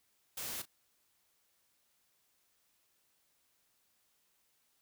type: noise with echo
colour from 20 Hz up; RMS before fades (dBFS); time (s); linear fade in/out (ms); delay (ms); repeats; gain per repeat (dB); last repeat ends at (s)
white; -41; 0.37-0.62; 5; 35; 1; -14; 0.655
effects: white hiss -75 dBFS RMS until 4.81 s